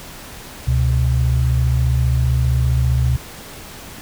sine tone pair together, 69.97 / 125.1 Hz, C#2 / B2, +17 / +23 cents, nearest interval minor seventh, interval 1006 cents, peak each -16 dBFS, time 0.67-3.17 s, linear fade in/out 10 ms, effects pink hiss -36 dBFS RMS until 4.01 s

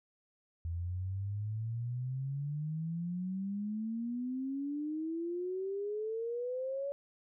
sine exponential sweep, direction up, 82.6 to 568 Hz, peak -34 dBFS, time 0.65-6.92 s, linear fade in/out 0 ms, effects none

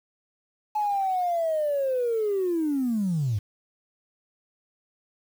triangle linear sweep, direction down, 856 to 95.4 Hz, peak -19 dBFS, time 0.75-3.39 s, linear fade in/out 10 ms, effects tanh soft clip ceiling -20 dBFS + 8-bit

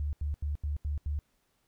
sine tone bursts, 73.3 Hz, D2, 3 cents flat, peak -29 dBFS, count 6, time 0-1.19 s, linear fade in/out 0 ms, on 130 ms, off 82 ms, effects pink hiss -74 dBFS RMS until 1.67 s

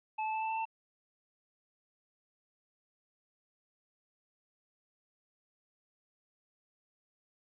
square tone with pitch steps, 868 / 873 / 878.1 / 883.2 / 888.3 / 893.4 Hz, A5 / A5 / A5 / A5 / A5 / A5, -24 / -14 / -4 / +6 / +16 / +26 cents, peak -33 dBFS, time 0.18-0.654 s, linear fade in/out 10 ms, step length 79 ms, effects resampled to 8000 Hz + 12-bit

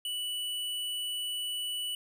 square tone, 2960 Hz, F#7, in tune, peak -33 dBFS, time 0.05-1.95 s, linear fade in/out 2 ms, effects 11-bit

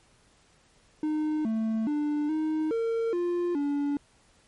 triangle tone with pitch steps, 306.8 / 221.6 / 296.4 / 312 / 456.9 / 350.2 / 286.6 Hz, D#4 / A3 / D4 / D#4 / A#4 / F4 / D4, -24 / +13 / +16 / +5 / -35 / +5 / -42 cents, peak -23 dBFS, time 1.03-3.97 s, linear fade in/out 2 ms, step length 420 ms, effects pink hiss -62 dBFS RMS until 4.47 s + MP3 48 kbps

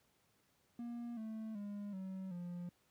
triangle tone with pitch steps, 237.2 / 220 / 204.1 / 189.36 / 175.66 Hz, A#3 / A3 / G#3 / F#3 / F3, +30 / 0 / -30 / +40 / +10 cents, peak -40 dBFS, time 0.79-2.69 s, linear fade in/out 2 ms, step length 380 ms, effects pink hiss -75 dBFS RMS until 2.9 s + high-pass 80 Hz 12 dB/octave

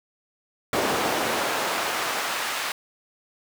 brown noise with high-pass filter sweep, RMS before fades -26 dBFS, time 0.73-2.72 s, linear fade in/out 2 ms, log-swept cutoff 440 to 1400 Hz, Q 0.78, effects none

